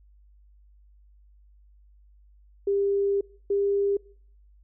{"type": "tone pair in turn", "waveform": "sine", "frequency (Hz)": [399, 400.5], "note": ["G4", "G4"], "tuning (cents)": [31, 37], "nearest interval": "unison", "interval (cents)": 6, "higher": "second", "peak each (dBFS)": -21, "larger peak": "neither", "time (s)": [[2.67, 3.21], [3.5, 3.97]], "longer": "first", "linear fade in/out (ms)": 5, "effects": ["noise-tail reverb RT60 0.6 s tail -24 dB re dry", "added 50 Hz sine -53 dBFS peak until 4.63 s"]}